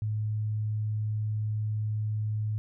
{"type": "tone", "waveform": "sine", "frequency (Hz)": 107.2, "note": "A2", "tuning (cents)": -45, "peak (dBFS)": -27, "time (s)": [0.02, 2.58], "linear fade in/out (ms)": 0, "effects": []}